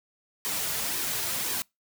white noise with flanger, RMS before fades -30 dBFS, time 0.45-1.62 s, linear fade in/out 0 ms, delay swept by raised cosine 1.4 to 3.9 ms, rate 1.9 Hz, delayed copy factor -0.55, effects noise-tail reverb RT60 0.2 s tail -26 dB re dry

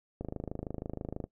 click train, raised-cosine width 2 ms, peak -23 dBFS, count 28, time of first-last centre 0.21-1.241 s, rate 26.2 Hz, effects noise-tail reverb RT60 0.1 s tail -19 dB re dry

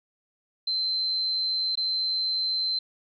sine tone with dropouts, 4094 Hz, C8, 38 cents flat, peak -24 dBFS, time 0.67-2.79 s, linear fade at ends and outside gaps 5 ms, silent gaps 1.755-1.773 s, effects none

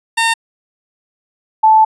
15% pulse / sine tone pair in turn, 912 / 874.8 Hz, A#5 / A5, -38 / -10 cents, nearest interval minor second, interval 72 cents, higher first, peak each -5 dBFS, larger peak neither, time 0.17-0.34 / 1.63-1.85 s, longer second, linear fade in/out 10 ms, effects resampled to 22050 Hz

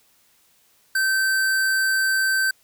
square tone, 1549 Hz, G6, 21 cents flat, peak -19 dBFS, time 0.95-2.51 s, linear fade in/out 5 ms, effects white hiss -60 dBFS RMS until 2.63 s

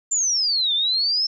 sine exponential two-way sweep, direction down then up, 7320 to 3500 to 5360 Hz, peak -18 dBFS, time 0.11-1.27 s, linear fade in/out 10 ms, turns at 0.74 s, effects none

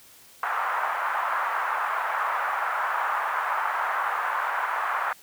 white band-pass noise, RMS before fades -27 dBFS, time 0.43-5.13 s, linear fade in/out 2 ms, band 830 to 1400 Hz, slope 24 dB/octave, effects white hiss -52 dBFS RMS until 5.22 s

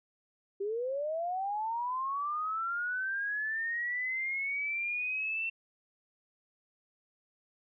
sine linear sweep, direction up, 385.8 to 2700 Hz, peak -31 dBFS, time 0.6-5.5 s, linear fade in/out 10 ms, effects none

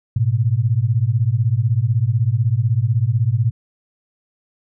sine beating tone pair, 107.2 / 123.2 Hz, A2 / B2, -45 / -4 cents, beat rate 16 Hz, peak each -17 dBFS, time 0.16-3.51 s, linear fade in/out 5 ms, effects none

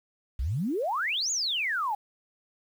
sine exponential two-way sweep, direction up then down, 54.4 to 7040 to 788 Hz, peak -26 dBFS, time 0.39-1.95 s, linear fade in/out 5 ms, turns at 1.31 s, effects 9-bit

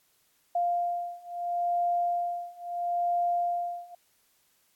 sine beating tone pair, 698.5 / 699.25 Hz, F5 / F5, 0 / +2 cents, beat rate 0.75 Hz, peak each -30 / -29 dBFS, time 0.55-3.95 s, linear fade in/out 5 ms, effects white hiss -68 dBFS RMS until 4.75 s + AAC 64 kbps

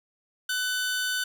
sawtooth tone pair together, 1500 / 3580 Hz, F#6 / A7, +23 / +29 cents, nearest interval octave + minor third, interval 1506 cents, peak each -23 / -32 dBFS, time 0.49-1.24 s, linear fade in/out 5 ms, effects none

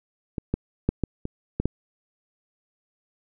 clicks, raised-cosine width 3 ms, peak -15 / -10 / -7 / -10 / -17 / -11 / -9 dBFS, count 7, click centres 0.382 / 0.54 / 0.89 / 1.037 / 1.254 / 1.6 / 1.656 s, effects none

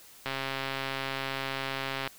click train, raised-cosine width 0.3 ms, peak -16 dBFS, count 246, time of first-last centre 0.26-2.075 s, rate 135 Hz, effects white hiss -53 dBFS RMS until 2.18 s

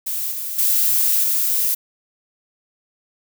violet noise with level steps, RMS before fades -24 / -27 / -17 / -19 dBFS, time 0.06-1.75 s, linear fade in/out 10 ms, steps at 0.31 / 0.58 / 1.23 s, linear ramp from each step 10 ms, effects none

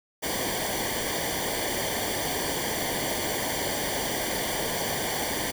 pink noise with comb filter, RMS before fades -29 dBFS, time 0.22-5.52 s, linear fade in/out 20 ms, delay 0.76 ms, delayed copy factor -0.8, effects none

